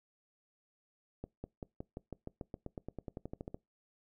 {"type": "accelerating click train", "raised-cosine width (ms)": 2, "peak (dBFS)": -28, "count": 20, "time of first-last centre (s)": [1.24, 3.545], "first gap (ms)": 200, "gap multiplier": 0.94, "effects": ["noise-tail reverb RT60 0.2 s tail -23 dB re dry"]}